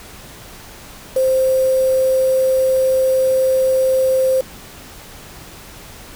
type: tone with quantisation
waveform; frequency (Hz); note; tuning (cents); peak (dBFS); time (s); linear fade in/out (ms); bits
sine; 523; C5; -1; -12; 1.16-4.41; 5; 5
effects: pink hiss -38 dBFS RMS until 6.15 s